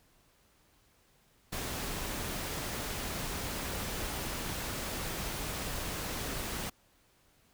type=noise; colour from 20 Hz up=pink; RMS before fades=-37 dBFS; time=1.52-6.7 s; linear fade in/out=10 ms; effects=pink hiss -67 dBFS RMS until 7.53 s